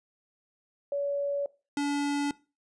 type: tone pair in turn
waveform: sine / square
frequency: 567 / 286.5 Hz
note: C#5 / D4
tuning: +39 / -43 cents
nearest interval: octave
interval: 1182 cents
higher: first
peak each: -27 dBFS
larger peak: neither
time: 0.92-1.46 / 1.77-2.31 s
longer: neither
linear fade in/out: 2 ms
effects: noise-tail reverb RT60 0.3 s tail -20 dB re dry + resampled to 22050 Hz